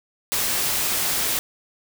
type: noise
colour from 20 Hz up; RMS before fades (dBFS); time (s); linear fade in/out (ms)
white; -23; 0.32-1.39; 0
effects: none